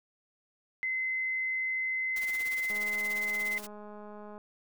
sine tone, 2053 Hz, C7, 33 cents flat, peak -29 dBFS, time 0.83-3.58 s, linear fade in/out 0 ms
white noise with tremolo, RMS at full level -42 dBFS, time 2.16-3.67 s, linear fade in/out 2 ms, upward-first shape sine, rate 17 Hz, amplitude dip 75%
click train, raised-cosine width 1 ms, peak -34 dBFS, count 352, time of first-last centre 2.7-4.379 s, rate 209 Hz
effects none

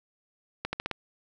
accelerating click train, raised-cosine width 0.3 ms, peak -14 dBFS, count 5, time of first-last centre 0.65-0.913 s, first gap 80 ms, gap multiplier 0.87, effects none

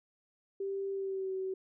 sine tone with pitch glide, 392 to 378.9 Hz, G4 to F#4, 0 to +41 cents, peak -33 dBFS, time 0.6-1.54 s, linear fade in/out 5 ms, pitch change -59 cents, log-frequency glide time 0.92-1.33 s, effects none

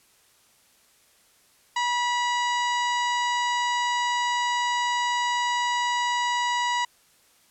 harmonic tone with a mistuned harmonic, 968 Hz, B5, 35 cents flat, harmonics 1 / 2 / 3 / 4 / 5 / 6 / 7 / 8, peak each -24 / -29 / -33 / -36 / -40 / -45 / -40 / -44 dBFS, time 1.76-6.85 s, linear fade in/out 5 ms, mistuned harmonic 2, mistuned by +21 cents, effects white hiss -60 dBFS RMS until 7.5 s + low-pass 12000 Hz 12 dB/octave

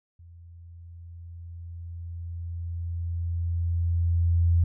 sine tone with level ramp, 85.1 Hz, F2, 44 cents flat, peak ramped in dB -46 to -17 dBFS, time 0.19-4.64 s, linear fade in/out 5 ms, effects none

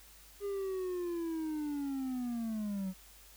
triangle linear sweep, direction down, 407.7 to 183.8 Hz, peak -32 dBFS, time 0.4-2.94 s, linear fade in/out 50 ms, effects added 50 Hz sine -60 dBFS peak until 3.36 s + white hiss -58 dBFS RMS until 3.36 s

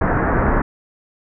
pink low-pass noise, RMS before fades -17 dBFS, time 0.01-0.62 s, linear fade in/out 5 ms, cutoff 1800 Hz, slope 48 dB/octave, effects none

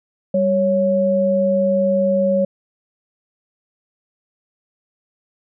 sine tone pair together, 196 / 554.4 Hz, G3 / C#5, 0 / 0 cents, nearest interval octave + tritone, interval 1800 cents, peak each -19 / -15 dBFS, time 0.34-2.45 s, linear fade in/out 5 ms, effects none

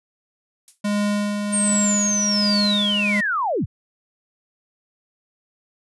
violet noise with exponential decay, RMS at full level -35 dBFS, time 0.68-0.81 s, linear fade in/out 0 ms, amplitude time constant 27 ms
square tone with tremolo, 206 Hz, G#3, 14 cents flat, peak -19 dBFS, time 0.84-3.21 s, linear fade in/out 10 ms, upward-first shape sine, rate 1.3 Hz, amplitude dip 40%
sine linear sweep, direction down, 8740 to 49.65 Hz, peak -19 dBFS, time 1.52-3.66 s, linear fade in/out 20 ms
effects resampled to 24000 Hz

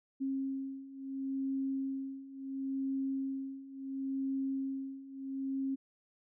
sine beating tone pair, 269 / 269.72 Hz, C4 / C#4, +48 / -47 cents, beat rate 0.72 Hz, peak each -39 / -36 dBFS, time 0.2-5.76 s, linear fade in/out 20 ms, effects none

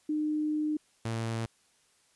sine / sawtooth tone pair in turn, 304.2 / 113.71 Hz, D#4 / A#2, -39 / -43 cents, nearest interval octave + perfect fourth, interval 1704 cents, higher first, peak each -27 dBFS, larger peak neither, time 0.09-0.77 / 1.05-1.46 s, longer first, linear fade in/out 5 ms, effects white hiss -67 dBFS RMS until 2.15 s + resampled to 24000 Hz

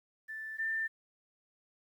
sine tone pair in turn, 1762 / 1787.6 Hz, A6 / A6, +2 / +27 cents, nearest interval unison, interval 25 cents, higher second, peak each -39 / -31 dBFS, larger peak second, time 0.28-0.58 / 0.58-0.88 s, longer neither, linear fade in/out 20 ms, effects 11-bit

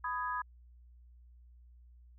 sine chord, G# minor, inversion first, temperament just, 996.7 / 1245.9 / 1661.2 Hz, B5 / D#6 / G#6, +16 / +2 / 0 cents, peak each -36 / -38 / -40 dBFS, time 0.04-0.42 s, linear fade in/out 5 ms, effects added 60 Hz sine -55 dBFS peak until 2.18 s

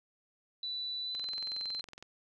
sine tone with pitch glide, 3970 to 4098 Hz, B7 to C8, +8 to -37 cents, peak -35 dBFS, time 0.63-1.81 s, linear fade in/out 2 ms, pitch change +55 cents, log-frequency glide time 1.02-1.38 s
click train, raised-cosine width 0.2 ms, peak -30 dBFS, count 20, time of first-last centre 1.15-2.026 s, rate 21.7 Hz
effects none

